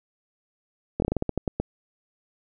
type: slowing click train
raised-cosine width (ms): 2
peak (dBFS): -11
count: 11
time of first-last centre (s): 1-1.6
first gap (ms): 22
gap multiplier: 1.21
effects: none